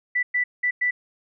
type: tone bursts at uneven times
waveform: sine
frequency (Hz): 1975.5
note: B6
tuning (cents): 0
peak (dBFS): -19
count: 4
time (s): 0.15-0.23 / 0.34-0.44 / 0.63-0.71 / 0.81-0.91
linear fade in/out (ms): 10
effects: none